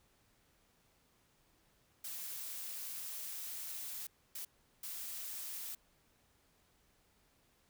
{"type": "noise bursts at uneven times", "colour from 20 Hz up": "blue", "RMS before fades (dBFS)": -44, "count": 3, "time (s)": [[2.04, 4.07], [4.35, 4.45], [4.83, 5.75]], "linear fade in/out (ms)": 5, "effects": ["pink hiss -72 dBFS RMS until 7.69 s"]}